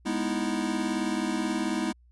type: chord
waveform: square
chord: E major seventh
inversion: first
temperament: equal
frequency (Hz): 207.7 / 246.9 / 311.1 / 329.6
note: G#3 / B3 / D#4 / E4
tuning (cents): 0 / 0 / 0 / 0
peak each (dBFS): -33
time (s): 0.05-1.93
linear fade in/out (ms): 20
effects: added 60 Hz sine -55 dBFS peak until 2.11 s + resampled to 24000 Hz